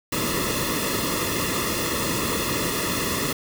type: noise with comb filter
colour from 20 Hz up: pink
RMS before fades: -25 dBFS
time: 0.12-3.33 s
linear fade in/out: 5 ms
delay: 1.3 ms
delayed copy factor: -0.9
effects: none